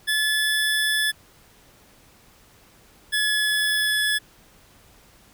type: tone pair in turn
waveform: 25% pulse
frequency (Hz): 1725 / 1710.1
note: A6 / A6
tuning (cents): -35 / -50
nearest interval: unison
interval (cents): 15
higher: first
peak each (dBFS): -16 / -16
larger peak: neither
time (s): 0.07-1.12 / 3.12-4.19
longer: second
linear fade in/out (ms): 20
effects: pink hiss -54 dBFS RMS until 5.33 s